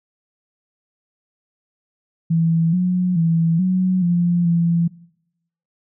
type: tone with pitch steps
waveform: sine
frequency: 164.7 / 181.1 / 165.1 / 184.9 / 173.8 / 169.2 Hz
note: E3 / F#3 / E3 / F#3 / F3 / E3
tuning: -1 / -37 / +3 / -1 / -8 / +45 cents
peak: -14 dBFS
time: 2.3-4.88 s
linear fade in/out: 10 ms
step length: 430 ms
effects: noise-tail reverb RT60 0.8 s tail -22 dB re dry